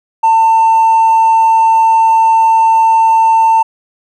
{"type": "tone with hard clipping", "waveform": "triangle", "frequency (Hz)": 897, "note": "A5", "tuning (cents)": 33, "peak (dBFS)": -5, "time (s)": [0.23, 3.63], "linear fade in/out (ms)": 10, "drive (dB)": 2, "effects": []}